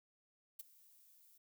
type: noise with ADSR envelope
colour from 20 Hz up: violet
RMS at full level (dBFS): -45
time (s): 0.59-1.38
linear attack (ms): 8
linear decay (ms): 18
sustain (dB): -21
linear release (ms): 8
effects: none